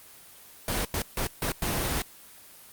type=noise bursts at uneven times; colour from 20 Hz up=pink; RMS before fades=-28 dBFS; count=5; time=0.68-0.85 / 0.94-1.02 / 1.17-1.27 / 1.42-1.52 / 1.62-2.02 s; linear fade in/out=2 ms; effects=white hiss -50 dBFS RMS until 2.72 s + Opus 24 kbps